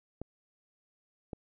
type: clicks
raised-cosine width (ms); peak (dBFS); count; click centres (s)
2; -25; 2; 0.216 / 1.332
effects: none